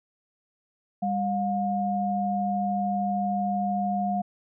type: tone pair together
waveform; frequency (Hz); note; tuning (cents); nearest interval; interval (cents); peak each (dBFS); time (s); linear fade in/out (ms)
sine; 199.1 / 714; G3 / F5; +27 / +38; octave + minor seventh; 2211; -27 / -26; 1.02-4.22; 10
effects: none